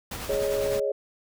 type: noise with tremolo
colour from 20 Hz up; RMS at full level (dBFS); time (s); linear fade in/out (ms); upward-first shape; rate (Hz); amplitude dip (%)
pink; -34; 0.11-0.8; 5; sine; 9.9; 35
type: chord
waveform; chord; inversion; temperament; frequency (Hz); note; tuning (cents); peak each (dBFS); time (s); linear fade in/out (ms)
sine; Ab suspended fourth; none; equal; 415.3 / 554.4 / 622.3; Ab4 / Db5 / Eb5; 0 / 0 / 0; -28 / -26 / -32; 0.29-0.92; 5
effects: none